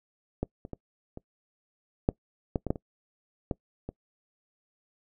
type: clicks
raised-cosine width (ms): 2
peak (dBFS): -15 / -27 / -23 / -26 / -8 / -13 / -18 / -12 / -25 / -15 / -22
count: 11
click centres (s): 0.43 / 0.651 / 0.733 / 1.174 / 2.089 / 2.558 / 2.667 / 2.705 / 2.758 / 3.512 / 3.89
effects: noise-tail reverb RT60 0.1 s tail -23 dB re dry